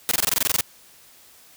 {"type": "noise bursts", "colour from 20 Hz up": "white", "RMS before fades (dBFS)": -20, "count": 12, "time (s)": [0.09, 0.608], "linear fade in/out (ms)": 0, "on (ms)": 23, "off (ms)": 22, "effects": ["white hiss -51 dBFS RMS until 1.56 s"]}